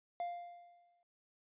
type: tone with exponential decay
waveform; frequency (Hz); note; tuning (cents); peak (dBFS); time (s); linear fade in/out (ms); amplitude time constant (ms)
triangle; 698.5; F5; 0; -33; 0.2-1.03; 1; 180
effects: resampled to 8000 Hz